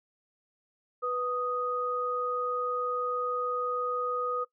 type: tone pair together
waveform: sine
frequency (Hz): 493.9 / 1244.6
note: B4 / D#6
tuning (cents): 0 / 0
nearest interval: octave + major third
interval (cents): 1600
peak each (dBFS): -32 / -30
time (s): 1.02-4.45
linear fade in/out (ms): 20
effects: noise-tail reverb RT60 0.1 s tail -19 dB re dry